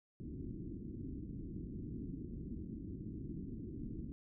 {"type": "low-pass noise", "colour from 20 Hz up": "white", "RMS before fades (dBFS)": -45, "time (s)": [0.2, 4.12], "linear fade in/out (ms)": 0, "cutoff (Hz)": 330, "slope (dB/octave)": 48, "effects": []}